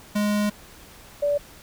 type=tone pair in turn; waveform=square / sine; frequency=207.7 / 579 Hz; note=G#3 / D5; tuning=0 / -25 cents; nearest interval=octave + tritone; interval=1775 cents; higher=second; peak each=-21 / -19 dBFS; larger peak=second; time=0.15-0.5 / 1.22-1.38 s; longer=first; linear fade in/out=10 ms; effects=pink hiss -47 dBFS RMS until 1.62 s